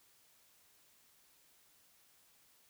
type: silence
effects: white hiss -68 dBFS RMS until 2.69 s